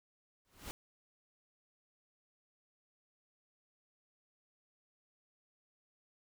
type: noise with exponential growth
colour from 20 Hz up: pink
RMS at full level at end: -41 dBFS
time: 0.45-0.71 s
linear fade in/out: 0 ms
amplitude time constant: 56 ms
effects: none

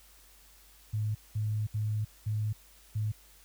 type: tone bursts at uneven times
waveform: sine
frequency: 107.1 Hz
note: A2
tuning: 46 cents flat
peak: -28 dBFS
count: 5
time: 0.93-1.15 / 1.35-1.67 / 1.74-2.05 / 2.26-2.53 / 2.95-3.12 s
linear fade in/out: 10 ms
effects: added 50 Hz sine -60 dBFS peak until 3.44 s + white hiss -59 dBFS RMS until 3.44 s

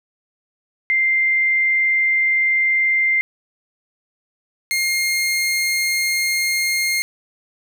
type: tone pair in turn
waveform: sine / sawtooth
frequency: 2093 / 2128 Hz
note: C7 / C7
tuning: 0 / +29 cents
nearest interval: unison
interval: 29 cents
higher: second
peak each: -14 dBFS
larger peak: neither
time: 0.9-3.21 / 4.71-7.02 s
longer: neither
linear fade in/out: 0 ms
effects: none

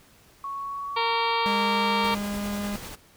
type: tone with pitch glide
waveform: sine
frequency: 1108.7 to 1165.8 Hz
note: C#6 to D6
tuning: 0 to -13 cents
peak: -30 dBFS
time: 0.44-2.15 s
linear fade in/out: 2 ms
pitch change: +87 cents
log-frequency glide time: 0.56-1.81 s
type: harmonic tone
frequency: 461.1 Hz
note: A#4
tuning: 19 cents flat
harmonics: 1 / 2 / 3 / 4 / 5 / 6 / 7 / 8 / 9 / 10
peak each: -31 / -25 / -37 / -38 / -31 / -36 / -34 / -36 / -39 / -39 dBFS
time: 0.96-2.15 s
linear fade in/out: 10 ms
type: tone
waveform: 45% pulse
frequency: 204.2 Hz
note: G#3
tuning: 29 cents flat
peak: -28 dBFS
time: 1.46-2.76 s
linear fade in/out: 0 ms
type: noise with tremolo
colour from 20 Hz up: pink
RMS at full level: -37 dBFS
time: 2.03-2.96 s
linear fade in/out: 20 ms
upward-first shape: sine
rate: 10 Hz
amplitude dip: 35%
effects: pink hiss -56 dBFS RMS until 3.16 s

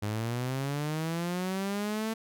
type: linear sweep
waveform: sawtooth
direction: up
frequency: 101.7 to 224.8 Hz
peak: -26 dBFS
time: 0.02-2.14 s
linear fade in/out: 10 ms
effects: none

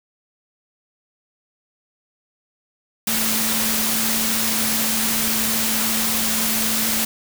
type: tone in noise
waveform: sine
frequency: 221.6 Hz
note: A3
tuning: 13 cents sharp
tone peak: -27 dBFS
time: 3.07-7.05 s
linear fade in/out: 5 ms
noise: white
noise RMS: -21 dBFS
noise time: 3.07-7.05 s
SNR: -9 dB
effects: none

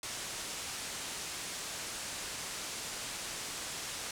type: low-pass noise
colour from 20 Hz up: white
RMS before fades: -41 dBFS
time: 0.03-4.11 s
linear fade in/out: 2 ms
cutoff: 9100 Hz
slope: 24 dB/octave
effects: none

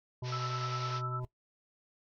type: harmonic tone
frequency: 125.3 Hz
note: B2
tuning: 25 cents sharp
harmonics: 1 / 3 / 5 / 7 / 8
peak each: -36 / -46 / -50 / -53 / -54 dBFS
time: 0.22-1.25 s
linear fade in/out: 5 ms
type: band-pass noise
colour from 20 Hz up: white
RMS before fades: -45 dBFS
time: 0.23-1.02 s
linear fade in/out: 50 ms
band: 390 to 5800 Hz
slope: 96 dB/octave
type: tone with tremolo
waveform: sine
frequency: 1318.5 Hz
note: E6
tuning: in tune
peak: -33 dBFS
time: 0.32-1.2 s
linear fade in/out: 5 ms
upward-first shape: triangle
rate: 9.9 Hz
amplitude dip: 70%
type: noise with exponential growth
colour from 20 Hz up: brown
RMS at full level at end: -43 dBFS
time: 1.17-1.25 s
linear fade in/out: 1 ms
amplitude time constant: 17 ms
effects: noise-tail reverb RT60 0.1 s tail -17 dB re dry

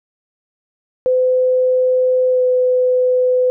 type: tone with pitch glide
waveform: sine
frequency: 509 to 504.3 Hz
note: C5 to B4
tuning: -48 to +36 cents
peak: -11 dBFS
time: 1.06-3.5 s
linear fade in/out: 0 ms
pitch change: -16 cents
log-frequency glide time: 2.3-2.42 s
effects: none

